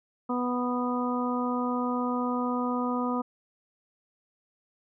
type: harmonic tone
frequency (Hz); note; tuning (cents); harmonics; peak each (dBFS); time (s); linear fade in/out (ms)
246.9; B3; 0; 1 / 2 / 3 / 4 / 5; -28 / -34 / -37 / -34 / -34; 0.29-3.22; 10
effects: none